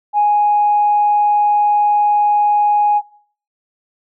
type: tone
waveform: sine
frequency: 830.6 Hz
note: G#5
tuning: in tune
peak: -9 dBFS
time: 0.13-3.02 s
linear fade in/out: 50 ms
effects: noise-tail reverb RT60 0.5 s tail -20 dB re dry + tanh soft clip ceiling -5 dBFS